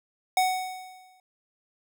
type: tone with exponential decay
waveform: square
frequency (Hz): 744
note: F#5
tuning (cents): +9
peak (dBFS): -19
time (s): 0.37-1.2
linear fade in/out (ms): 2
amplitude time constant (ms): 180
effects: none

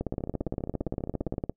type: two click trains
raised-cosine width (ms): 2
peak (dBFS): -23 / -16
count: 19 / 27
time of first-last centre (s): 0.14-1.34 / 0.01-1.496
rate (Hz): 15 / 17.5
effects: noise-tail reverb RT60 0.1 s tail -26 dB re dry

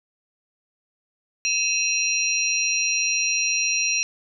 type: tone cluster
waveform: sine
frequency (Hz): 2538 / 2712 / 4111 / 5700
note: D#7 / E7 / C8 / F8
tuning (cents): +34 / +49 / -31 / +34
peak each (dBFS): -26 / -28 / -27 / -23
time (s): 1.45-4.03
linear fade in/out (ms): 0
effects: none

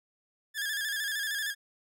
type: tone with vibrato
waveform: sawtooth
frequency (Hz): 1689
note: G#6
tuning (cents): +29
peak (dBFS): -27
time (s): 0.54-1.55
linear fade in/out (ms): 50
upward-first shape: square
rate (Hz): 13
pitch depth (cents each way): 57
effects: none

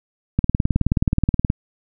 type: click train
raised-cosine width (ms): 5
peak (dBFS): -4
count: 22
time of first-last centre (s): 0.39-1.501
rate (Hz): 18.9
effects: none

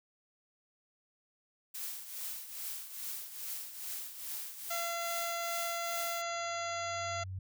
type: noise with tremolo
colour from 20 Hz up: blue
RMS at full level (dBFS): -39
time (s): 1.74-6.22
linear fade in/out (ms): 10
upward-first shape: triangle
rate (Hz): 2.4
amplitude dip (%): 70
type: harmonic tone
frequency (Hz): 682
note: F5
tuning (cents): -41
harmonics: 1 / 2 / 3 / 4 / 5 / 6 / 7 / 9 / 10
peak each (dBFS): -38 / -40 / -43 / -49 / -48 / -50 / -50 / -48 / -48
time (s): 4.7-7.24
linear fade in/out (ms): 10
type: tone with exponential growth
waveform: sine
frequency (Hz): 94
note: F#2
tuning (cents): +28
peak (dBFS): -36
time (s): 6.14-7.39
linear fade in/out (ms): 5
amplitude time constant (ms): 270
effects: none

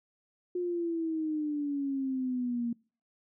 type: exponential sweep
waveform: sine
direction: down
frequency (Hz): 359.6 to 233.1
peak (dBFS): -29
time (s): 0.55-2.73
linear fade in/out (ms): 5
effects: noise-tail reverb RT60 0.4 s tail -25 dB re dry

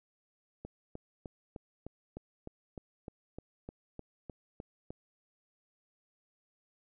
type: click train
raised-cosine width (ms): 2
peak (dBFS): -29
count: 15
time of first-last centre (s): 0.65-4.905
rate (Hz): 3.29
effects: none

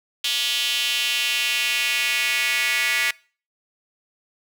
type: tone with high-pass filter sweep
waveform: square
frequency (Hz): 130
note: C3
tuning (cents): -11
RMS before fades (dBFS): -22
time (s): 0.24-3.11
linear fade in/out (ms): 5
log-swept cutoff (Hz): 3200 to 2100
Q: 3.6
effects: noise-tail reverb RT60 0.4 s tail -24 dB re dry

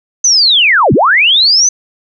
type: linear two-way sweep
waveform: sine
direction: down then up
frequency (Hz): 6220 to 93.9 to 6220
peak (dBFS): -5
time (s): 0.24-1.69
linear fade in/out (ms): 5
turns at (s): 0.93
effects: none

